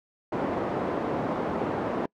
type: band-pass noise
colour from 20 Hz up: pink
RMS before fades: -29 dBFS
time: 0.32-2.06 s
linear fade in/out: 5 ms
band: 240 to 840 Hz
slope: 12 dB/octave
effects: noise-tail reverb RT60 0.1 s tail -26 dB re dry